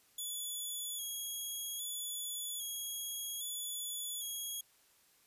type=tone with vibrato; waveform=5% pulse; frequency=3371 Hz; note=G#7; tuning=25 cents sharp; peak=-31 dBFS; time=0.18-4.61 s; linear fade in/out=5 ms; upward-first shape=square; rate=0.62 Hz; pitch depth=32 cents each way; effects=white hiss -68 dBFS RMS until 5.26 s + resampled to 32000 Hz